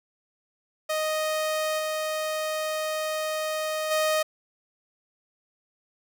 sawtooth tone with level steps, 622.3 Hz, D#5, in tune, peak -21 / -23 / -18 dBFS, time 0.89-4.23 s, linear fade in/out 10 ms, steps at 1.78 / 3.9 s, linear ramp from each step 20 ms, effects none

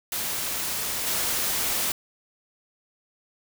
white noise with level steps, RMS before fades -29 / -26 dBFS, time 0.12-1.92 s, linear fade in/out 2 ms, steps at 1.06 s, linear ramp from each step 10 ms, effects none

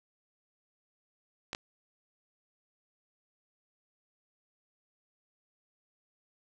clicks, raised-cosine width 0.2 ms, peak -19 dBFS, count 2, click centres 1.531 / 1.549 s, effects resampled to 22050 Hz

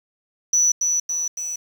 sine tone with echo, 5930 Hz, F#8, 3 cents sharp, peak -13 dBFS, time 0.53-0.72 s, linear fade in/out 5 ms, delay 280 ms, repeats 3, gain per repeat -4 dB, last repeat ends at 1.56 s, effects tanh soft clip ceiling -10 dBFS + 7-bit

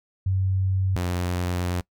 sine / sawtooth tone pair in turn, 95 / 89.03 Hz, F#2 / F2, +46 / +34 cents, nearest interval minor second, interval 112 cents, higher first, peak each -20 dBFS, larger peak neither, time 0.26-0.96 / 0.96-1.81 s, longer second, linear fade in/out 5 ms, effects noise-tail reverb RT60 0.1 s tail -23 dB re dry

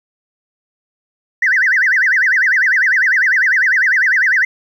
sine tone with vibrato, 1760 Hz, A6, in tune, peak -9 dBFS, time 1.42-4.45 s, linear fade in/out 5 ms, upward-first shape sine, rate 10 Hz, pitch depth 270 cents each way, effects tanh soft clip ceiling -5 dBFS + 8-bit

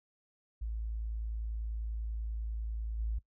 sine tone with level steps, 55.1 Hz, A1, 3 cents sharp, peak -34 / -31 dBFS, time 0.61-3.19 s, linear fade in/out 10 ms, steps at 2.98 s, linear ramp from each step 20 ms, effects noise-tail reverb RT60 0.1 s tail -18 dB re dry

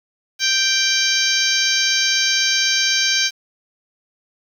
harmonic tone, 784 Hz, G5, in tune, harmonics 2 / 3 / 4 / 5 / 6 / 7 / 8, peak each -23 / -23 / -23 / -23 / -23 / -23 / -23 dBFS, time 0.39-3.31 s, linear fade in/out 50 ms, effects 7-bit

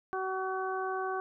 harmonic tone, 377.8 Hz, F#4, 36 cents sharp, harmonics 1 / 2 / 3 / 4, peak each -35 / -36 / -37 / -40 dBFS, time 0.13-1.2 s, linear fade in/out 0 ms, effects none

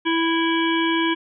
harmonic tone, 329.6 Hz, E4, in tune, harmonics 1 / 3 / 5 / 7 / 9 / 10, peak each -20 / -25 / -27 / -28 / -30 / -30 dBFS, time 0.05-1.15 s, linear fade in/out 20 ms, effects none

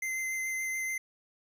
square tone with vibrato, 2070 Hz, C7, 19 cents flat, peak -32 dBFS, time 0.02-0.98 s, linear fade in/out 5 ms, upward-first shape triangle, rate 7 Hz, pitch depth 13 cents each way, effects none

